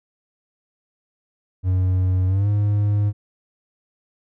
triangle tone with pitch glide, 92.5 to 103.23 Hz, F#2 to G#2, 0 to -10 cents, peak -14 dBFS, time 1.63-3.13 s, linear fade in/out 50 ms, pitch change +190 cents, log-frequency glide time 2.27-2.48 s, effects none

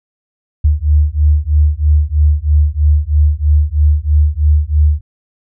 sine beating tone pair, 73.42 / 76.52 Hz, D2 / D#2, 0 / -28 cents, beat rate 3.1 Hz, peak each -11 dBFS, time 0.64-5.01 s, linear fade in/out 10 ms, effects none

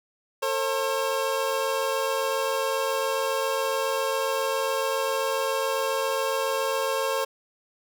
25% pulse tone pair together, 450.7 / 538 Hz, A4 / C5, +42 / +48 cents, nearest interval minor third, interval 306 cents, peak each -25 / -22 dBFS, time 0.42-7.25 s, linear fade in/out 10 ms, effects none

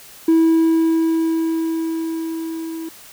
triangle tone with level ramp, 325.9 Hz, E4, 20 cents flat, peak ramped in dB -7 to -24 dBFS, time 0.28-2.89 s, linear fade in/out 5 ms, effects tanh soft clip ceiling -5 dBFS + white hiss -42 dBFS RMS until 3.12 s

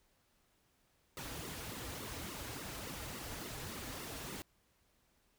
pink noise with flanger, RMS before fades -45 dBFS, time 1.17-4.42 s, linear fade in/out 0 ms, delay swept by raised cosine 1.2 to 5.6 ms, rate 3.5 Hz, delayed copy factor -0.95, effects pink hiss -74 dBFS RMS until 5.38 s

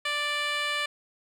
10% pulse tone with band-pass filter, 587.3 Hz, D5, in tune, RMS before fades -29 dBFS, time 0.05-0.86 s, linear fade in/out 5 ms, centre 2400 Hz, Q 0.64, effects none

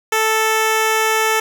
10% pulse tone, 440 Hz, A4, in tune, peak -6 dBFS, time 0.12-1.4 s, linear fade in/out 5 ms, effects none

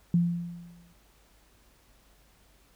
sine tone with exponential decay, 172.3 Hz, F3, 23 cents flat, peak -18 dBFS, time 0.14-0.93 s, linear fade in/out 2 ms, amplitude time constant 170 ms, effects added 50 Hz sine -63 dBFS peak until 2.75 s + pink hiss -63 dBFS RMS until 2.75 s

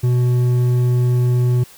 triangle tone with hard clipping, 123.47 Hz, B2, in tune, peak -14 dBFS, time 0.03-1.64 s, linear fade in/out 10 ms, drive 9 dB, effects white hiss -44 dBFS RMS until 1.77 s

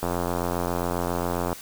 click train, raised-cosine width 1 ms, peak -12 dBFS, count 132, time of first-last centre 0.03-1.529 s, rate 87.4 Hz, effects white hiss -42 dBFS RMS until 1.61 s

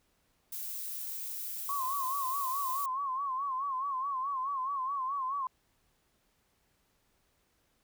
violet noise, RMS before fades -39 dBFS, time 0.52-2.86 s, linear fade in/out 5 ms
sine tone with vibrato, 1080 Hz, C#6, 45 cents flat, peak -31 dBFS, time 1.69-5.47 s, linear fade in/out 2 ms, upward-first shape sine, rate 4.7 Hz, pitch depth 100 cents each way
effects pink hiss -73 dBFS RMS until 7.83 s

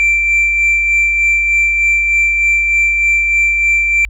sine tone with tremolo, 2349 Hz, D7, in tune, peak -6 dBFS, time 0-4.05 s, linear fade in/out 0 ms, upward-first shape sine, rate 3.3 Hz, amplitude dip 40%, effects tanh soft clip ceiling -7 dBFS + added 50 Hz sine -26 dBFS peak until 4.09 s

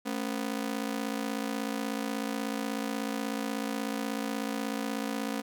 sawtooth ring-modulated tone, 246.9 Hz, B3, in tune, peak -24 dBFS, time 0.05-5.42 s, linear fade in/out 20 ms, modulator 28.2 Hz, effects none

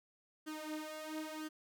sawtooth tone with flanger, 309.8 Hz, D#4, 7 cents flat, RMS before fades -44 dBFS, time 0.46-1.49 s, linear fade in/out 20 ms, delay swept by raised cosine 0.63 to 5.03 ms, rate 1 Hz, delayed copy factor +0.8, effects none

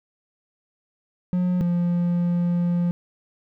triangle tone pair in turn, 180 / 174.27 Hz, F#3 / F3, -47 / -3 cents, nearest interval minor second, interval 56 cents, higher first, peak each -17 dBFS, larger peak neither, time 1.33-1.61 / 1.61-2.91 s, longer second, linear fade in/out 0 ms, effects none

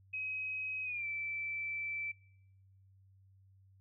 sine tone with pitch glide, 2537 to 2326 Hz, D#7 to D7, +33 to -17 cents, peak -36 dBFS, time 0.13-2.12 s, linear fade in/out 10 ms, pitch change -150 cents, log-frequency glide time 0.84-1.06 s, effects noise-tail reverb RT60 0.9 s tail -25 dB re dry + added 96 Hz sine -61 dBFS peak until 3.8 s

